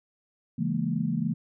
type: chord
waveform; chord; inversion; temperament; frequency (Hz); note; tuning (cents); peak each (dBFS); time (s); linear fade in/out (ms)
sine; A# half-diminished seventh; first; just; 139.85 / 167.82 / 209.8 / 233.1; C#3 / E3 / G#3 / A#3; +16 / +31 / +18 / 0; -33 / -29 / -31 / -30; 0.58-1.34; 10
effects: none